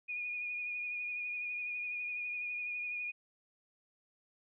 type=tone with vibrato; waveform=sine; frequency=2451 Hz; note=D#7; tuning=27 cents flat; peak=-36 dBFS; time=0.08-3.12 s; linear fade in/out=20 ms; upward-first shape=sine; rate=12 Hz; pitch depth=23 cents each way; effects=none